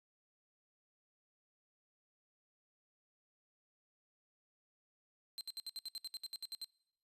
40% pulse tone bursts, 4120 Hz, C8, 28 cents flat, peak -40 dBFS, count 14, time 5.38-6.644 s, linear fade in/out 0 ms, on 29 ms, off 66 ms, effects noise-tail reverb RT60 0.8 s tail -25 dB re dry + resampled to 32000 Hz

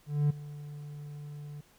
triangle tone with ADSR envelope, 146.83 Hz, D3, in tune, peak -19 dBFS, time 0.06-1.61 s, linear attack 240 ms, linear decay 10 ms, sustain -19 dB, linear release 6 ms, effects tanh soft clip ceiling -15 dBFS + pink hiss -63 dBFS RMS until 1.78 s

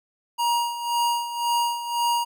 square tone with tremolo, 947 Hz, A#5, 27 cents sharp, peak -20 dBFS, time 0.38-2.25 s, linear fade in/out 20 ms, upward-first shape sine, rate 1.9 Hz, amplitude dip 70%, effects none

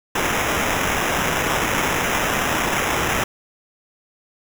white noise with sample-and-hold, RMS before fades -21 dBFS, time 0.15-3.24 s, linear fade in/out 5 ms, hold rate 4410 Hz, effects none

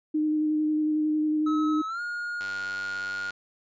sine tone with vibrato, 306.3 Hz, D#4, 27 cents flat, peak -22 dBFS, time 0.14-1.82 s, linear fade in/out 10 ms, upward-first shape square, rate 11 Hz, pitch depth 11 cents each way
triangle tone with pitch glide, 1288 to 1429.1 Hz, E6 to F6, -41 to +39 cents, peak -28 dBFS, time 1.46-3.31 s, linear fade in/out 10 ms, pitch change +180 cents, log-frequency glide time 1.86-2.01 s
click train, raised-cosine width 0.2 ms, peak -23 dBFS, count 88, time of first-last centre 2.41-3.306 s, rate 97.1 Hz
effects resampled to 16000 Hz

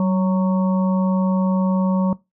harmonic tone with a mistuned harmonic, 185 Hz, F#3, in tune, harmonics 1 / 3 / 5 / 6, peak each -16 / -26 / -30 / -32 dBFS, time 0-2.13 s, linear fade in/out 2 ms, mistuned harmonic 1, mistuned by +39 cents, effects noise-tail reverb RT60 0.2 s tail -19 dB re dry

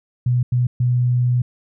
sine tone bursts at uneven times, 123.47 Hz, B2, in tune, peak -14 dBFS, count 3, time 0.26-0.43 / 0.52-0.67 / 0.8-1.42 s, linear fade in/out 5 ms, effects none

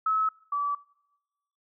sine tone pair in turn, 1293 / 1151.9 Hz, E6 / D6, -34 / -34 cents, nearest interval major second, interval 200 cents, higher first, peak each -22 / -25 dBFS, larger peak first, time 0.06-0.29 / 0.52-0.75 s, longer neither, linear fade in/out 5 ms, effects noise-tail reverb RT60 1.0 s tail -25 dB re dry

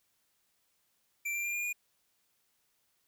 square tone with pitch steps, 2349 / 2371 / 2393 / 2415 / 2437 Hz, D7 / D7 / D7 / D7 / D#7, 0 / +16 / +32 / +48 / -37 cents, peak -33 dBFS, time 1.25-1.73 s, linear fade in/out 10 ms, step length 96 ms, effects white hiss -75 dBFS RMS until 3.07 s

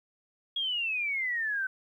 sine exponential sweep, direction down, 3322 to 1512 Hz, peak -28 dBFS, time 0.56-1.67 s, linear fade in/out 5 ms, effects 11-bit

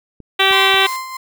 clicks, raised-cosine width 3 ms, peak -24 dBFS, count 3, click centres 0.203 / 0.51 / 0.743 s
harmonic tone, 386.5 Hz, G4, 24 cents flat, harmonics 1 / 2 / 3 / 4 / 5 / 6 / 7 / 8 / 9 / 10, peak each -20 / -20 / -20 / -20 / -20 / -20 / -20 / -20 / -20 / -20 dBFS, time 0.39-0.87 s, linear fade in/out 10 ms
white high-pass noise, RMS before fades -34 dBFS, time 0.39-0.97 s, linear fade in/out 10 ms, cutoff 640 Hz, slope 12 dB/octave
35% pulse tone with tremolo, 1042 Hz, C6, 7 cents flat, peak -19 dBFS, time 0.52-1.17 s, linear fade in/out 5 ms, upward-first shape sine, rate 3.1 Hz, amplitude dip 60%
effects none

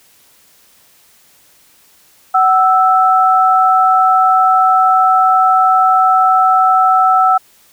sine tone pair together, 751.1 / 1318.5 Hz, F#5 / E6, +26 / 0 cents, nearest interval minor seventh, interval 974 cents, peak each -10 dBFS, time 2.34-7.38 s, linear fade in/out 10 ms, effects white hiss -49 dBFS RMS until 7.72 s

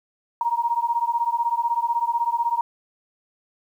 sine beating tone pair, 932.3 / 948.3 Hz, A#5 / A#5, 0 / +29 cents, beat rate 16 Hz, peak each -23 dBFS, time 0.41-2.61 s, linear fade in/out 2 ms, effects 9-bit

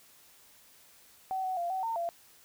sine tone with pitch steps, 759 / 748 / 692 / 758 / 909 / 683 Hz, F#5 / F#5 / F5 / F#5 / A#5 / F5, +44 / +19 / -16 / +42 / -44 / -39 cents, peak -30 dBFS, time 1.31-2.09 s, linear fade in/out 0 ms, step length 130 ms, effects white hiss -59 dBFS RMS until 2.44 s

